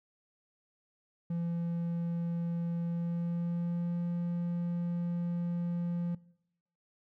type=tone with pitch glide; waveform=triangle; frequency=170 to 172.97 Hz; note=F3 to F3; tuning=-46 to -16 cents; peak=-29 dBFS; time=1.3-6.15 s; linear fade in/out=5 ms; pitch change=+30 cents; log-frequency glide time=2.85-3.99 s; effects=noise-tail reverb RT60 0.8 s tail -22 dB re dry

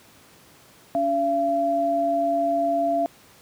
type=tone pair together; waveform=sine; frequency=284.5 / 680 Hz; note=C#4 / F5; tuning=+45 / -46 cents; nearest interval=octave + minor third; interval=1509 cents; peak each=-27 / -20 dBFS; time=0.95-3.06 s; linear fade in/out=0 ms; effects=pink hiss -52 dBFS RMS until 3.41 s + high-pass 100 Hz 12 dB/octave

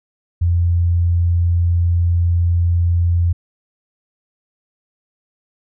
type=tone; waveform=sine; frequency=86.2 Hz; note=F2; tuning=22 cents flat; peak=-12 dBFS; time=0.41-3.33 s; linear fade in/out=10 ms; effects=none

